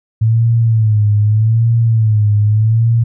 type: tone with vibrato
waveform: sine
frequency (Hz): 110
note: A2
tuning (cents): 0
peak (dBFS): -8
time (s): 0.21-3.04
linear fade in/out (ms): 10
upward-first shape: sine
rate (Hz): 0.82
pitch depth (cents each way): 92
effects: none